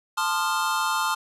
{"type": "chord", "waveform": "square", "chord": "F dominant seventh", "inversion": "first", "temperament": "equal with one note detuned", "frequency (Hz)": [880, 1046.5, 1217.5, 1396.9], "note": ["A5", "C6", "Eb6", "F6"], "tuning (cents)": [0, 0, -38, 0], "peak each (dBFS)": -29, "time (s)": [0.17, 1.15], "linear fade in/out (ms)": 10, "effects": ["resampled to 32000 Hz"]}